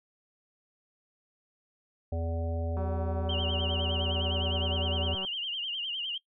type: harmonic tone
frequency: 83 Hz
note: E2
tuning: 12 cents sharp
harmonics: 1 / 3 / 5 / 7 / 9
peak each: -30 / -41 / -43 / -38 / -44 dBFS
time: 2.12-5.15 s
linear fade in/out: 5 ms
type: click train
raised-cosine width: 1 ms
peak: -27 dBFS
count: 472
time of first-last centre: 2.77-5.249 s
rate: 190 Hz
type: tone with vibrato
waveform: sine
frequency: 2988 Hz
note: F#7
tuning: 16 cents sharp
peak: -31 dBFS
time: 3.29-6.18 s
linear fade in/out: 5 ms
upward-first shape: sine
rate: 9.8 Hz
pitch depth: 120 cents each way
effects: noise-tail reverb RT60 0.1 s tail -20 dB re dry